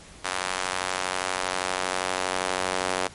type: tone with high-pass filter sweep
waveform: sawtooth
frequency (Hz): 92.5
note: F#2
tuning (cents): 0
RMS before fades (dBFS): -28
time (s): 0.24-3.08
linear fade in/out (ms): 10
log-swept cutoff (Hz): 990 to 560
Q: 0.87
effects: pink hiss -47 dBFS RMS until 3.14 s + MP3 48 kbps